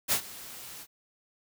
white noise with ADSR envelope, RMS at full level -24 dBFS, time 0.08-0.87 s, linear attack 38 ms, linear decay 89 ms, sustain -20 dB, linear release 54 ms, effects none

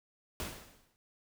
pink noise with exponential decay, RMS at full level -37 dBFS, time 0.4-0.96 s, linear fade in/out 0 ms, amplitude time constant 120 ms, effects none

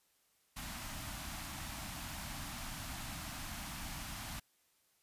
pink band-stop noise, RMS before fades -44 dBFS, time 0.56-4.4 s, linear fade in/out 10 ms, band 300 to 640 Hz, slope 48 dB/octave, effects white hiss -74 dBFS RMS until 5.02 s + resampled to 32000 Hz

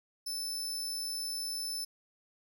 sawtooth tone, 5274 Hz, E8, in tune, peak -32 dBFS, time 0.26-1.85 s, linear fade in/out 10 ms, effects none

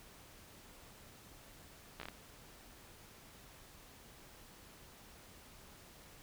slowing click train, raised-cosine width 0.3 ms, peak -28 dBFS, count 5, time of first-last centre 2-2.085 s, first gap 14 ms, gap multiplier 1.29, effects pink hiss -58 dBFS RMS until 6.22 s

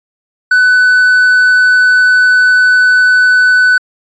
triangle tone, 1498 Hz, F#6, 21 cents sharp, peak -3 dBFS, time 0.51-3.78 s, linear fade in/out 5 ms, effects resampled to 16000 Hz

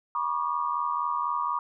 sine tone cluster, 965 / 1115 / 1199 Hz, B5 / C#6 / D6, -40 / +10 / +36 cents, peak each -30 dBFS, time 0.15-1.59 s, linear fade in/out 2 ms, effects none

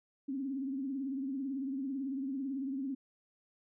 sine tone with vibrato, 270 Hz, C#4, 45 cents flat, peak -34 dBFS, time 0.28-2.95 s, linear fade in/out 10 ms, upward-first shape triangle, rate 18 Hz, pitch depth 110 cents each way, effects none

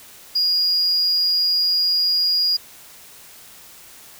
triangle tone, 4863 Hz, D#8, 40 cents flat, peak -14 dBFS, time 0.35-2.57 s, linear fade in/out 10 ms, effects tanh soft clip ceiling -10 dBFS + white hiss -44 dBFS RMS until 4.19 s

